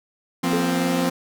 sawtooth chord, F suspended fourth, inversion none, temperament equal with one note detuned, 174.61 / 238.4 / 261.6 Hz, F3 / Bb3 / C4, 0 / +39 / 0 cents, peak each -20 / -24 / -18 dBFS, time 0.43-1.1 s, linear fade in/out 10 ms
sine tone with exponential decay, 432.3 Hz, A4, 31 cents flat, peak -19 dBFS, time 0.53-0.84 s, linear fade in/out 0 ms, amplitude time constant 66 ms
effects none

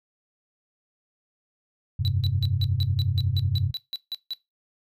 sine chord, F suspended second, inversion none, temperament just, 87.31 / 98.22 / 130.96 Hz, F2 / G2 / C3, 0 / +4 / +2 cents, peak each -28 / -24 / -26 dBFS, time 1.99-3.71 s, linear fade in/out 10 ms
triangle tone bursts, 3951 Hz, B7, in tune, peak -26 dBFS, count 13, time 2.05-4.334 s, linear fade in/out 0 ms, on 28 ms, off 160 ms
effects noise-tail reverb RT60 0.2 s tail -19 dB re dry + tanh soft clip ceiling -11 dBFS

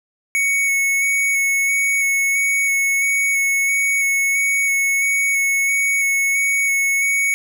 square tone with vibrato, 2217 Hz, C#7, in tune, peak -16 dBFS, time 0.35-7.34 s, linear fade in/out 0 ms, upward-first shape square, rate 1.5 Hz, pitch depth 11 cents each way, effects none

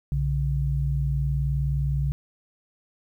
sine tone pair together, 61.6 / 141.03 Hz, B1 / C#3, -4 / +30 cents, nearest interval octave + major second, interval 1434 cents, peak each -25 / -24 dBFS, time 0.12-2.12 s, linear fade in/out 0 ms, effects 10-bit

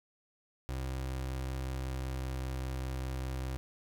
30% pulse tone with pitch glide, 65.41 to 65 Hz, C2 to C2, 0 to -11 cents, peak -32 dBFS, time 0.69-3.57 s, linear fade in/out 0 ms, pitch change -11 cents, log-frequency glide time 1.86-2.37 s, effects none

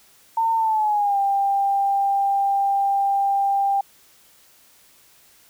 sine tone with pitch glide, 906 to 793.3 Hz, A#5 to G5, -50 to +20 cents, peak -17 dBFS, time 0.37-3.81 s, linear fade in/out 5 ms, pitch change -230 cents, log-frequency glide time 0.56-1.18 s, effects white hiss -54 dBFS RMS until 5.49 s

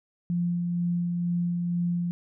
sine tone with tremolo, 173.9 Hz, F3, 7 cents flat, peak -23 dBFS, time 0.3-2.11 s, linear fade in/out 0 ms, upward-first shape sine, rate 2.1 Hz, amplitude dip 25%, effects none

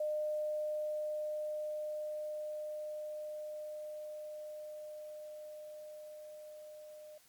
sine tone with level ramp, 607 Hz, D#5, 43 cents flat, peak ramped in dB -32 to -49 dBFS, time 0-7.18 s, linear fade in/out 5 ms, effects white hiss -65 dBFS RMS until 7.28 s + MP3 96 kbps

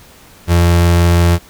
35% pulse tone, 86 Hz, F2, 26 cents flat, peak -6 dBFS, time 0.47-1.39 s, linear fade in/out 50 ms, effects pink hiss -42 dBFS RMS until 1.49 s

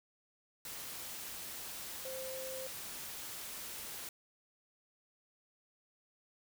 sine tone in noise, 523.3 Hz, C5, in tune, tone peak -42 dBFS, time 2.05-2.67 s, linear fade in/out 2 ms, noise white, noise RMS -45 dBFS, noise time 0.65-4.09 s, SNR 0 dB, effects none

